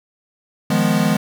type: chord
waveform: square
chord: F half-diminished seventh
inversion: third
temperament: equal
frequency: 155.56 / 174.61 / 207.7 / 246.9 Hz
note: Eb3 / F3 / Ab3 / Cb4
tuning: 0 / 0 / 0 / 0 cents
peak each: -22 / -21 / -19 / -22 dBFS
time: 0.7-1.17 s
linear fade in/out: 5 ms
effects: none